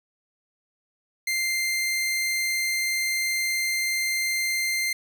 sawtooth tone, 2093 Hz, C7, in tune, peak -20 dBFS, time 1.27-4.93 s, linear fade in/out 5 ms, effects none

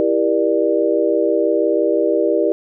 sine chord, E half-diminished seventh, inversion none, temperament just, 329.6 / 395.6 / 474.7 / 593.3 Hz, E4 / G4 / Bb4 / D5, 0 / +16 / +31 / +18 cents, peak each -19 dBFS, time 0-2.52 s, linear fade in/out 0 ms, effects none

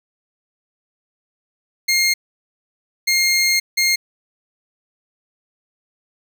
20% pulse tone bursts at uneven times, 2129 Hz, C7, 30 cents sharp, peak -9 dBFS, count 3, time 1.88-2.14 / 3.07-3.6 / 3.77-3.96 s, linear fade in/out 10 ms, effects none

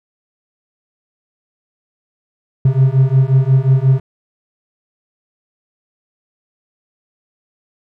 triangle beating tone pair, 130 / 135.6 Hz, C3 / C#3, -11 / -38 cents, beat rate 5.6 Hz, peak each -10 dBFS, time 2.65-4 s, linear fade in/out 5 ms, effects none

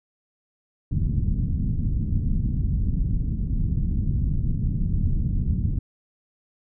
pink low-pass noise, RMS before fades -23 dBFS, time 0.91-5.79 s, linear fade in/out 2 ms, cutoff 200 Hz, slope 24 dB/octave, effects none

